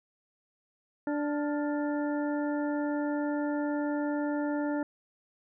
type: harmonic tone with a mistuned harmonic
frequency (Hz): 293.7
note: D4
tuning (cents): 0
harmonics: 1 / 2 / 3 / 5 / 6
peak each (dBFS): -29 / -35 / -39 / -43 / -45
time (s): 1.07-4.83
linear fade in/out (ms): 2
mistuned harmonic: 5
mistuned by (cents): -73
effects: none